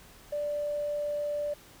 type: tone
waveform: triangle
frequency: 587.3 Hz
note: D5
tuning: in tune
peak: -25 dBFS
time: 0.32-1.54 s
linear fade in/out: 10 ms
effects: tanh soft clip ceiling -27 dBFS + pink hiss -54 dBFS RMS until 1.8 s